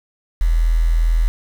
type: tone with quantisation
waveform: sine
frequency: 41.2 Hz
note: E1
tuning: in tune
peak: -12 dBFS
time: 0.41-1.28 s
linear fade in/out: 0 ms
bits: 6
effects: none